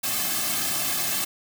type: noise with comb filter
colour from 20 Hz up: white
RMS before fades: -26 dBFS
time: 0.03-1.25 s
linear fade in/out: 10 ms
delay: 2.1 ms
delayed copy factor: -0.95
effects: none